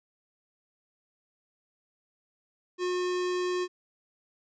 square tone, 361 Hz, F#4, 43 cents flat, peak -28 dBFS, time 2.78-3.68 s, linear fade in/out 50 ms, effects resampled to 16000 Hz

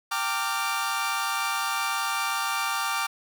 sawtooth chord, G minor seventh, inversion none, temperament equal with one note detuned, 784 / 911.6 / 1174.7 / 1396.9 Hz, G5 / Bb5 / D6 / F6, 0 / -39 / 0 / 0 cents, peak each -30 / -29 / -25 / -28 dBFS, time 0.11-3.07 s, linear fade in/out 10 ms, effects none

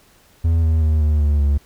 triangle tone with pitch steps, 82.41 / 80.06 / 77.78 / 75.57 / 73.42 / 71.33 Hz, E2 / D#2 / D#2 / D#2 / D2 / D2, 0 / +50 / 0 / -50 / 0 / -50 cents, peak -11 dBFS, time 0.44-1.58 s, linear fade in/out 10 ms, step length 190 ms, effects pink hiss -53 dBFS RMS until 1.65 s

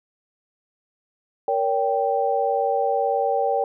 sine chord, G diminished, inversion first, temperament equal with one note detuned, 466.2 / 564.4 / 784 Hz, Bb4 / Db5 / G5, 0 / +31 / 0 cents, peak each -24 / -24 / -22 dBFS, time 1.48-3.64 s, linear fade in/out 2 ms, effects none

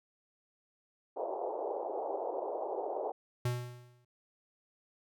pink band-pass noise, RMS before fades -37 dBFS, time 1.16-3.12 s, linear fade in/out 10 ms, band 380 to 870 Hz, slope 48 dB/octave
square tone with exponential decay, 122.5 Hz, B2, 14 cents flat, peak -29 dBFS, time 3.45-4.05 s, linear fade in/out 5 ms, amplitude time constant 130 ms
effects none

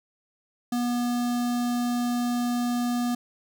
square tone with notch filter, 242.2 Hz, B3, 34 cents flat, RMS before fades -26 dBFS, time 0.72-3.15 s, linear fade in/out 5 ms, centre 2300 Hz, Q 1.5, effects none

